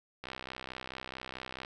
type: click train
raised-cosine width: 0.3 ms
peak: -24 dBFS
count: 92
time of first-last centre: 0.24-1.649 s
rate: 64.6 Hz
effects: none